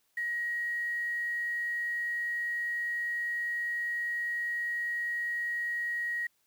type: tone with quantisation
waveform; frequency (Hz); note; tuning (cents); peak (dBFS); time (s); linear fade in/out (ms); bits
sine; 1895; A#6; +28; -30; 0.17-6.27; 5; 9
effects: white hiss -73 dBFS RMS until 6.46 s